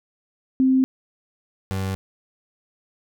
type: tone pair in turn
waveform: sine / 30% pulse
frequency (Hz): 261.6 / 95.81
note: C4 / G2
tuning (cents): 0 / -39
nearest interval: octave + perfect fourth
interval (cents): 1739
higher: first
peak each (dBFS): -14 / -21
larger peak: first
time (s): 0.6-0.84 / 1.71-1.95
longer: neither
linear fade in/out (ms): 0
effects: none